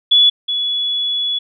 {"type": "tone pair in turn", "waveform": "sine", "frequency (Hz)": [3418, 3400], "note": ["G#7", "G#7"], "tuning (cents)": [49, 40], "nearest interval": "unison", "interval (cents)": 9, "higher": "first", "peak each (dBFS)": [-7, -16], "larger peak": "first", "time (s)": [[0.11, 0.3], [0.48, 1.39]], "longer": "second", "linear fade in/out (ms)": 10, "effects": []}